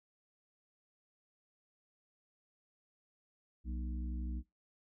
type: harmonic tone with a mistuned harmonic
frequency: 61.74 Hz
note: B1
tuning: in tune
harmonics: 1 / 3 / 4 / 5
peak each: -37 / -48 / -49 / -51 dBFS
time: 3.64-4.43 s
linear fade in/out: 50 ms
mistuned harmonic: 4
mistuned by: -69 cents
effects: noise-tail reverb RT60 0.2 s tail -21 dB re dry

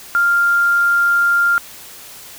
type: tone with quantisation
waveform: sine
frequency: 1396.9 Hz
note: F6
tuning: in tune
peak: -11 dBFS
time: 0.15-1.58 s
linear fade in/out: 0 ms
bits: 6
effects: white hiss -37 dBFS RMS until 2.38 s

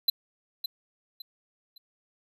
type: tone with echo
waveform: square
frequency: 4044 Hz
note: B7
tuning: 40 cents sharp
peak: -19 dBFS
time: 0.08-0.1 s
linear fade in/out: 5 ms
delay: 560 ms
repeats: 3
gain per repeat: -10 dB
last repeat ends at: 1.78 s
effects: none

